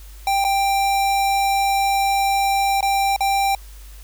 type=tone with dropouts; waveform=square; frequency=788 Hz; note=G5; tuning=9 cents sharp; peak=-17 dBFS; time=0.27-3.55 s; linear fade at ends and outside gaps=2 ms; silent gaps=0.442-0.448 / 2.808-2.827 / 3.163-3.206 s; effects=added 50 Hz sine -37 dBFS peak until 4.03 s + white hiss -48 dBFS RMS until 4.03 s